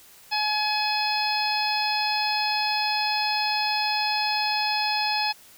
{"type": "harmonic tone", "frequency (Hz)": 847, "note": "G#5", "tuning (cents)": 34, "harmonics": [1, 2, 3, 4, 5, 6], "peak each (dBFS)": [-26, -34, -29, -35, -30, -29], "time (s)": [0.31, 5.33], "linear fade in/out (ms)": 20, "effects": ["white hiss -51 dBFS RMS until 5.57 s"]}